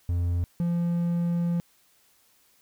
triangle tone pair in turn, 87 / 171.85 Hz, F2 / F3, -6 / -28 cents, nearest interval octave, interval 1178 cents, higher second, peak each -21 dBFS, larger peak neither, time 0.09-0.44 / 0.6-1.6 s, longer second, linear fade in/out 0 ms, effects white hiss -63 dBFS RMS until 2.61 s

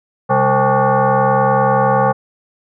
sine tone with frequency modulation, 130.3 Hz, C3, 7 cents flat, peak -10 dBFS, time 0.29-2.13 s, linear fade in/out 20 ms, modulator 330 Hz, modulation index 3.2, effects none

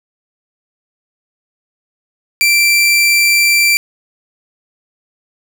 sawtooth tone, 2349 Hz, D7, in tune, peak -5 dBFS, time 2.41-3.77 s, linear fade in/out 0 ms, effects none

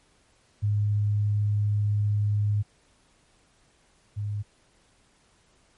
sine tone pair in turn, 103.83 / 103.47 Hz, G#2 / G#2, 0 / -6 cents, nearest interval unison, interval 6 cents, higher first, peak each -21 / -27 dBFS, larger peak first, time 0.62-2.63 / 4.16-4.43 s, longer first, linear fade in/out 20 ms, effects pink hiss -63 dBFS RMS until 5.77 s + MP3 48 kbps

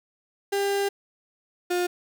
35% pulse tone pair in turn, 399.1 / 355.6 Hz, G4 / F4, +31 / +31 cents, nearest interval major second, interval 200 cents, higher first, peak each -21 dBFS, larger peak neither, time 0.52-0.89 / 1.7-1.87 s, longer first, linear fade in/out 10 ms, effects none

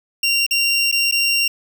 25% pulse tone with dropouts, 2766 Hz, F7, 17 cents flat, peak -11 dBFS, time 0.23-1.48 s, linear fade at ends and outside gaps 5 ms, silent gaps 0.465-0.509 / 0.915-0.924 / 1.113-1.122 s, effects none

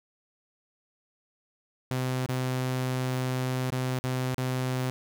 sawtooth tone with dropouts, 128.4 Hz, C3, 32 cents flat, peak -23 dBFS, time 1.91-4.9 s, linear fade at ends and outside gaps 0 ms, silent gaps 2.262-2.289 / 3.703-3.722 / 3.99-4.04 / 4.344-4.381 s, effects none

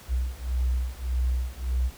sine beating tone pair, 61.74 / 63.44 Hz, B1 / B1, 0 / +47 cents, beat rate 1.7 Hz, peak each -27 dBFS, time 0.08-1.91 s, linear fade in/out 50 ms, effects pink hiss -48 dBFS RMS until 1.97 s

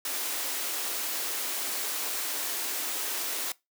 white high-pass noise, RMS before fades -32 dBFS, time 0.05-3.52 s, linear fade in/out 2 ms, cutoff 250 Hz, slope 96 dB/octave, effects noise-tail reverb RT60 0.2 s tail -21 dB re dry

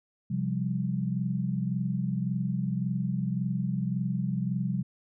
sine chord, C suspended fourth, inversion none, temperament just, 130.81 / 174.42 / 196.22 Hz, C3 / F3 / G3, 0 / -2 / +2 cents, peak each -31 dBFS, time 0.3-4.83 s, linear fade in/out 10 ms, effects none

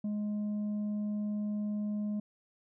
triangle tone with tanh clipping, 208.8 Hz, G#3, 10 cents sharp, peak -32 dBFS, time 0.04-2.2 s, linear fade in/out 5 ms, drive 8 dB, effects none

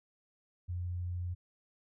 sine tone, 88.7 Hz, F2, 27 cents sharp, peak -34 dBFS, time 0.68-1.35 s, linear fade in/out 20 ms, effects none

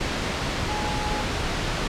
sine tone in noise, 843 Hz, G#5, 26 cents sharp, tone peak -30 dBFS, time 0.68-1.22 s, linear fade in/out 10 ms, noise pink, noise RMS -26 dBFS, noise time 0-1.88 s, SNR -7 dB, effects low-pass 5000 Hz 12 dB/octave

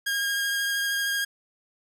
sawtooth tone with vibrato, 1624 Hz, G#6, 39 cents flat, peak -21 dBFS, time 0.06-1.25 s, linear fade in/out 10 ms, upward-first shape sine, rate 13 Hz, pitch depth 11 cents each way, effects none

